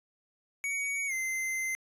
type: tone with pitch glide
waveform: square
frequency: 2248 to 2073 Hz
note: C#7 to C7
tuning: +24 to -17 cents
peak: -31 dBFS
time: 0.64-1.75 s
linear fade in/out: 0 ms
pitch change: -141 cents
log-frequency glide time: 1.07-1.13 s
effects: resampled to 32000 Hz